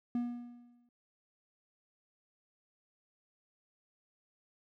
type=tone with exponential decay; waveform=triangle; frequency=240.9 Hz; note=B3; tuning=43 cents flat; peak=-27 dBFS; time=0.15-0.89 s; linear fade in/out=2 ms; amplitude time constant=160 ms; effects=none